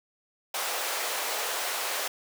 pink high-pass noise, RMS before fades -31 dBFS, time 0.54-2.08 s, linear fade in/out 5 ms, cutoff 510 Hz, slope 24 dB/octave, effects none

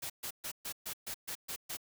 white noise bursts, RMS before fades -40 dBFS, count 9, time 0.02-1.771 s, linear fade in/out 10 ms, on 79 ms, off 130 ms, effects none

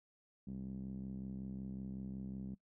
5% pulse tone with low-pass filter, 65.41 Hz, C2, in tune, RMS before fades -45 dBFS, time 0.47-2.55 s, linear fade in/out 5 ms, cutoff 200 Hz, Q 3.5, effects noise-tail reverb RT60 0.1 s tail -20 dB re dry

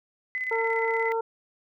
sine tone with tremolo, 2025 Hz, B6, 43 cents sharp, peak -26 dBFS, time 0.35-1.12 s, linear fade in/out 0 ms, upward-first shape square, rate 17 Hz, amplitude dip 45%
harmonic tone, 453.7 Hz, A#4, 47 cents flat, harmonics 1 / 2 / 3, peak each -26 / -29 / -38 dBFS, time 0.51-1.21 s, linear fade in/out 5 ms
effects none

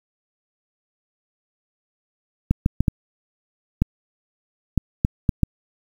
clicks, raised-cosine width 5 ms, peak -4 dBFS, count 9, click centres 2.51 / 2.661 / 2.806 / 2.882 / 3.82 / 4.777 / 5.049 / 5.292 / 5.433 s, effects 7-bit

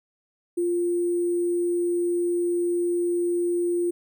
sine tone with sample-and-hold, 349.2 Hz, F4, in tune, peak -21 dBFS, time 0.57-3.91 s, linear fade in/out 10 ms, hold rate 8820 Hz, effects none

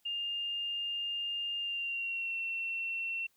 sine tone with pitch glide, 2812 to 2710 Hz, F7 to E7, +11 to +47 cents, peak -33 dBFS, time 0.05-3.27 s, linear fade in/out 10 ms, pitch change -64 cents, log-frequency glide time 1.59-2.36 s, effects white hiss -72 dBFS RMS until 3.36 s

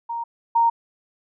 sine tone pair in turn, 932.3 / 927.6 Hz, A#5 / A#5, 0 / -9 cents, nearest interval unison, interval 9 cents, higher first, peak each -25 / -14 dBFS, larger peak second, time 0.09-0.24 / 0.55-0.7 s, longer neither, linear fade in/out 10 ms, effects none

